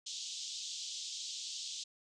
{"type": "band-pass noise", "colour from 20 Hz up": "pink", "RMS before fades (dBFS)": -43, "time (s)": [0.06, 1.84], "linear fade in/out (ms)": 10, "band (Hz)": [3200, 7400], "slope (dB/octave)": 48, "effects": ["resampled to 22050 Hz"]}